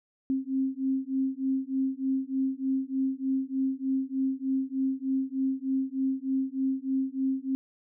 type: beating tone pair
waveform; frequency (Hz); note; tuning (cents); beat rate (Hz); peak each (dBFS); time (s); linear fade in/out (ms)
sine; 264.4 / 267.7; C4 / C4; +18 / +40; 3.3; -29; 0.3-7.55; 0
effects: none